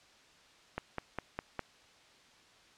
click train, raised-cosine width 0.5 ms, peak -20 dBFS, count 5, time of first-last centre 0.78-1.593 s, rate 4.92 Hz, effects white hiss -61 dBFS RMS until 2.77 s + low-pass 5000 Hz 12 dB/octave

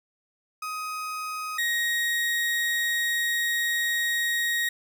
35% pulse tone pair in turn, 1256 / 1881.9 Hz, D#6 / A#6, +16 / +16 cents, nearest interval perfect fifth, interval 700 cents, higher second, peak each -29 / -22 dBFS, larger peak second, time 0.62-1.58 / 1.58-4.69 s, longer second, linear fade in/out 5 ms, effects none

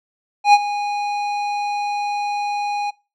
square tone with ADSR envelope, 822 Hz, G#5, 18 cents flat, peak -6 dBFS, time 0.44-2.91 s, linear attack 95 ms, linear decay 42 ms, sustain -15 dB, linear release 15 ms, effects noise-tail reverb RT60 0.3 s tail -24 dB re dry + low-pass 4000 Hz 12 dB/octave

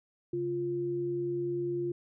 sine tone pair together, 138.59 / 348.9 Hz, C#3 / F4, 0 / -2 cents, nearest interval octave + major third, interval 1598 cents, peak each -39 / -30 dBFS, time 0.33-1.92 s, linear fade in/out 5 ms, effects none

